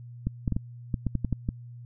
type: clicks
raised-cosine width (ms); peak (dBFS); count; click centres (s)
5; -14; 10; 0.27 / 0.478 / 0.523 / 0.565 / 0.942 / 1.067 / 1.153 / 1.247 / 1.327 / 1.489
effects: added 120 Hz sine -41 dBFS peak until 1.85 s